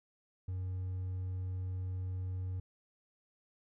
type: tone with hard clipping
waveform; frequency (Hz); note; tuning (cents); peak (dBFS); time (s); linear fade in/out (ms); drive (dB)
triangle; 92.5; F#2; 0; -36; 0.48-2.6; 5; 5
effects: none